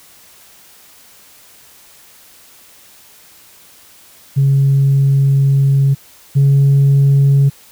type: tone pair in turn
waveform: sine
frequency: 137.7 / 138.98 Hz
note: C#3 / C#3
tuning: -11 / +5 cents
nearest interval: unison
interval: 16 cents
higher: second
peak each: -7 / -5 dBFS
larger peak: second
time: 4.36-5.95 / 6.35-7.5 s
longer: first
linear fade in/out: 20 ms
effects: tanh soft clip ceiling -5 dBFS + white hiss -44 dBFS RMS until 7.71 s